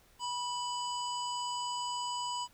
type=harmonic tone with a mistuned harmonic; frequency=978 Hz; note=B5; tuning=17 cents flat; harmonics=1 / 3 / 5 / 7 / 8; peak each=-35 / -41 / -44 / -49 / -46 dBFS; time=0.19-2.48 s; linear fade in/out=50 ms; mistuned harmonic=3; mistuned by=+30 cents; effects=pink hiss -64 dBFS RMS until 2.53 s